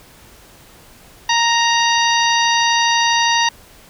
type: harmonic tone with a mistuned harmonic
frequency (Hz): 932.3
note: A#5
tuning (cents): 0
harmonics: 1 / 2 / 3 / 4 / 5 / 6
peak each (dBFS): -16 / -19 / -21 / -22 / -23 / -24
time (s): 1.29-3.49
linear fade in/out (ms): 5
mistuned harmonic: 6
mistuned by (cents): +79
effects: pink hiss -45 dBFS RMS until 3.89 s